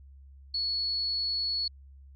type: tone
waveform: sine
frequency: 4390 Hz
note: C#8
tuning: 18 cents flat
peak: -27 dBFS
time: 0.54-1.68 s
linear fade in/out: 5 ms
effects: added 68 Hz sine -48 dBFS peak until 2.15 s + MP3 64 kbps